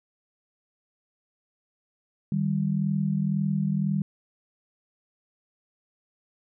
sine tone pair together, 154.05 / 196 Hz, D#3 / G3, -17 / 0 cents, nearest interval major third, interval 417 cents, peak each -26 / -25 dBFS, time 2.32-4.02 s, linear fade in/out 2 ms, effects none

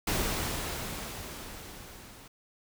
pink noise with level ramp, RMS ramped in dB -29 to -51 dBFS, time 0.07-2.28 s, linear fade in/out 5 ms, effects none

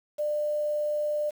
sine tone with quantisation, 597 Hz, D5, 28 cents sharp, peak -25 dBFS, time 0.18-1.31 s, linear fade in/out 20 ms, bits 8, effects none

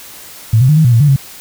sine tone with pitch steps, 111.1 / 129.2 / 151.9 / 158.5 / 121.7 / 114.8 / 147 / 136.6 Hz, A2 / C3 / D#3 / D#3 / B2 / A#2 / D3 / C#3, +17 / -21 / -41 / +32 / -25 / -26 / +2 / -25 cents, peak -5 dBFS, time 0.53-1.162 s, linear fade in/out 5 ms, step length 79 ms, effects white hiss -34 dBFS RMS until 1.4 s

